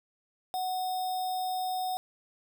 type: tone with sample-and-hold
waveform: sine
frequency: 740 Hz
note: F#5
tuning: in tune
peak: -29 dBFS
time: 0.54-1.97 s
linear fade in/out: 0 ms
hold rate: 4410 Hz
effects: none